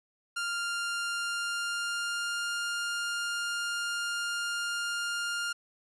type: tone with pitch glide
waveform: sawtooth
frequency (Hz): 1396.9 to 1405.8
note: F6 to F6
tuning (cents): 0 to +11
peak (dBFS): -27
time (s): 0.36-5.53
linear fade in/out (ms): 10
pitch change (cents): +11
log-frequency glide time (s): 1.1-2.52
effects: resampled to 24000 Hz + 11-bit